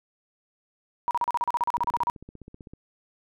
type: tone bursts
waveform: sine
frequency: 957 Hz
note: A#5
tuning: 45 cents sharp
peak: -21 dBFS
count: 16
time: 1.08-2.099 s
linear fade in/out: 0 ms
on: 29 ms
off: 37 ms
type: click train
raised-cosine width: 3 ms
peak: -30 dBFS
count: 16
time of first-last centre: 1.78-2.735 s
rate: 15.7 Hz
effects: none